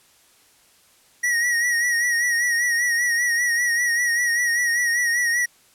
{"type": "tone with vibrato", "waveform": "square", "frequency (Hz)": 1904, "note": "A#6", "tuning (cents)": 36, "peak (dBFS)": -19, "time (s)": [1.23, 5.46], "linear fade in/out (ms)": 10, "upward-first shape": "sine", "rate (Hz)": 5.1, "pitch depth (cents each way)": 50, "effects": ["white hiss -56 dBFS RMS until 5.74 s", "low-pass 12000 Hz 12 dB/octave"]}